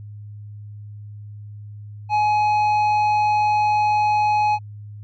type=tone with tanh clipping; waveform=sine; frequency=842 Hz; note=G#5; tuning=24 cents sharp; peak=-17 dBFS; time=2.09-4.59 s; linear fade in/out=50 ms; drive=8 dB; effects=added 104 Hz sine -34 dBFS peak until 5.03 s